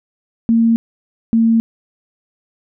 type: tone pair in turn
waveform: sine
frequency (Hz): 228.9 / 227.3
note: A#3 / A#3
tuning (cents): -31 / -43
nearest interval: unison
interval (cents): 12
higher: first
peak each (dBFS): -9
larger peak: neither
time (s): 0.49-0.76 / 1.33-1.6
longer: neither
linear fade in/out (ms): 0
effects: none